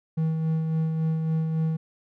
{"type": "tone with tremolo", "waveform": "triangle", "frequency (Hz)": 160, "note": "D#3", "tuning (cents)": 49, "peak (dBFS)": -19, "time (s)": [0.17, 1.77], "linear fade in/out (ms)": 10, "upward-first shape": "sine", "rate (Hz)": 3.6, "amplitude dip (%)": 35, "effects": []}